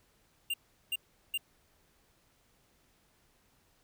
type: tone bursts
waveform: square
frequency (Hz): 2794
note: F7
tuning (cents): 0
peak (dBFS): -31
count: 3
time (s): 0.5-1.377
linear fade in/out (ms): 5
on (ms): 39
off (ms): 380
effects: pink hiss -69 dBFS RMS until 3.83 s